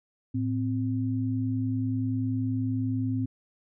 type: tone pair together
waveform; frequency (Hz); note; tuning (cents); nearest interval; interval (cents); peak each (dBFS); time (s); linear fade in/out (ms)
sine; 109.87 / 259.8; A2 / C4; -2 / -12; octave + minor third; 1490; -28; 0.34-3.26; 10
effects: none